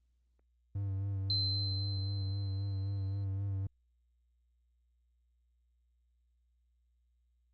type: tone with vibrato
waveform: triangle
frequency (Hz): 98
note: G2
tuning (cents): 0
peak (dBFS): -31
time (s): 0.75-3.67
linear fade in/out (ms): 5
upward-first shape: sine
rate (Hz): 3.8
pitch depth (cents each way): 33
type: tone with exponential decay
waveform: sine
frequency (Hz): 4088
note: C8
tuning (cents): -41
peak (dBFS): -29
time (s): 1.3-3.24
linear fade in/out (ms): 1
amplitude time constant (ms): 420
effects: added 60 Hz sine -70 dBFS peak until 7.53 s + Opus 24 kbps